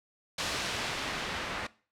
white noise with low-pass filter sweep, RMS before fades -35 dBFS, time 0.38-1.67 s, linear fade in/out 5 ms, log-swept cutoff 4900 to 2200 Hz, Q 0.7, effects noise-tail reverb RT60 0.4 s tail -20 dB re dry

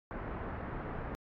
pink low-pass noise, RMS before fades -40 dBFS, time 0.11-1.15 s, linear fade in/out 0 ms, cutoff 1700 Hz, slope 24 dB/octave, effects AAC 64 kbps

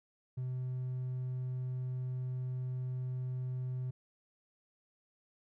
triangle tone, 127.5 Hz, C3, 44 cents flat, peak -32 dBFS, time 0.37-3.91 s, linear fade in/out 10 ms, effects tanh soft clip ceiling -29 dBFS

